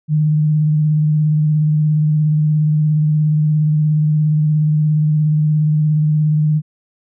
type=tone with vibrato; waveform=sine; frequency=152.6 Hz; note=D#3; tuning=33 cents flat; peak=-11 dBFS; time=0.08-6.62 s; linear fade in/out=50 ms; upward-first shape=sine; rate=17 Hz; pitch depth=25 cents each way; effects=none